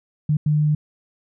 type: tone bursts at uneven times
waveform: sine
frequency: 150.7 Hz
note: D3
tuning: 45 cents sharp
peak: -15 dBFS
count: 2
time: 0.29-0.37 / 0.46-0.75 s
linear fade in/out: 5 ms
effects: none